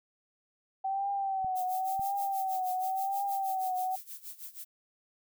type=tone with vibrato; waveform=sine; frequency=767 Hz; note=G5; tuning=38 cents flat; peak=-29 dBFS; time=0.84-3.96 s; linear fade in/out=10 ms; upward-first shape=triangle; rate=0.94 Hz; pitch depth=78 cents each way
type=clicks; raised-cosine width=5 ms; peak=-34 dBFS; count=2; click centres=1.446 / 1.995 s
type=noise with tremolo; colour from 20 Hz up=violet; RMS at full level=-42 dBFS; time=1.55-4.65 s; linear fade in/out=20 ms; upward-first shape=sine; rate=6.3 Hz; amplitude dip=85%
effects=none